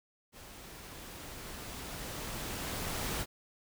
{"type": "noise with level ramp", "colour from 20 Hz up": "pink", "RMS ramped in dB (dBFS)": [-51, -35], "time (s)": [0.32, 3.26], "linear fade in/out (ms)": 50, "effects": []}